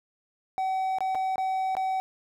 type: tone with dropouts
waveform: triangle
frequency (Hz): 759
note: F#5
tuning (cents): +44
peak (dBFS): -23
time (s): 0.58-2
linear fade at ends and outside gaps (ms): 0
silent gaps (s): 0.985-1.006 / 1.148-1.153 / 1.358-1.381 / 1.752-1.768
effects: none